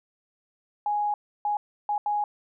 sine tone bursts at uneven times, 830.6 Hz, G#5, in tune, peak -23 dBFS, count 4, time 0.86-1.14 / 1.45-1.57 / 1.89-1.98 / 2.06-2.24 s, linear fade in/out 2 ms, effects none

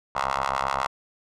10% pulse ring-modulated tone, 67.6 Hz, C#2, 43 cents flat, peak -13 dBFS, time 0.15-0.87 s, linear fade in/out 5 ms, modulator 1010 Hz, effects low-pass 7000 Hz 12 dB/octave

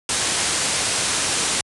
white low-pass noise, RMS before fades -22 dBFS, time 0.09-1.61 s, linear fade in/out 2 ms, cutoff 10000 Hz, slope 96 dB/octave, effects high-pass 60 Hz 12 dB/octave

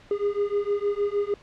triangle beating tone pair, 404.8 / 411.3 Hz, G#4 / G#4, -44 / -17 cents, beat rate 6.5 Hz, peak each -24 dBFS, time 0.11-1.34 s, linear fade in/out 2 ms, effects pink hiss -52 dBFS RMS until 1.42 s + low-pass 4000 Hz 12 dB/octave

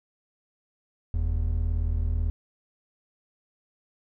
triangle tone pair together, 42.96 / 81.2 Hz, F1 / E2, -28 / -26 cents, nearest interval major seventh, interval 1102 cents, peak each -24 dBFS, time 1.14-2.3 s, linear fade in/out 0 ms, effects none

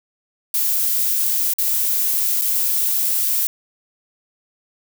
violet noise with dropouts, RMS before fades -19 dBFS, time 0.54-3.47 s, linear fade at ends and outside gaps 1 ms, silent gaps 1.536-1.585 / 2.413-2.419 s, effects none

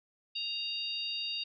harmonic tone, 932.3 Hz, A#5, in tune, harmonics 3 / 4 / 5, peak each -37 / -38 / -39 dBFS, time 0.35-1.44 s, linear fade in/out 10 ms, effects none

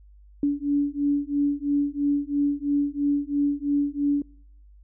sine beating tone pair, 285.2 / 288.2 Hz, C#4 / D4, +49 / -33 cents, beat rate 3 Hz, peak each -24 dBFS, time 0.43-4.22 s, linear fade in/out 2 ms, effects noise-tail reverb RT60 0.7 s tail -26 dB re dry + added 50 Hz sine -48 dBFS peak until 4.83 s

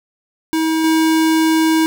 square tone with level steps, 320 Hz, D#4, 49 cents sharp, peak -15 / -12 dBFS, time 0.53-1.86 s, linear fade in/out 0 ms, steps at 0.84 s, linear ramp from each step 2 ms, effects none

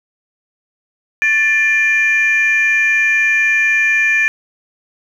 sine tone pair together, 1760 / 2392 Hz, A6 / D7, 0 / +31 cents, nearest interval perfect fourth, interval 531 cents, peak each -12 dBFS, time 1.22-4.28 s, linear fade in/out 0 ms, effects tanh soft clip ceiling -6 dBFS + 8-bit

